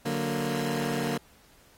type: chord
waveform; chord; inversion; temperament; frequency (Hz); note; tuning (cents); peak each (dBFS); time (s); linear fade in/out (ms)
20% pulse; D augmented; none; equal; 146.83 / 185 / 233.1; D3 / F#3 / A#3; 0 / 0 / 0; -27 / -30 / -25; 0.05-1.18; 10
effects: pink hiss -59 dBFS RMS until 1.77 s + AAC 48 kbps